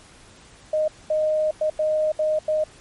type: tone bursts at uneven times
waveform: sine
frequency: 618 Hz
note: D#5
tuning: 12 cents flat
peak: -18 dBFS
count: 6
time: 0.73-0.88 / 1.1-1.51 / 1.61-1.7 / 1.79-2.12 / 2.19-2.39 / 2.48-2.64 s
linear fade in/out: 5 ms
effects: pink hiss -49 dBFS RMS until 2.8 s + MP3 48 kbps